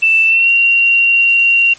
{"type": "tone with pitch glide", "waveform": "sine", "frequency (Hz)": [2659, 2756], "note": ["E7", "F7"], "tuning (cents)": [14, -24], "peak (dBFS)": -7, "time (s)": [0.02, 1.74], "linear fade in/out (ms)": 10, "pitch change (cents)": 62, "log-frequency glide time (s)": [0.27, 0.5], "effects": ["white hiss -38 dBFS RMS until 1.78 s", "MP3 32 kbps"]}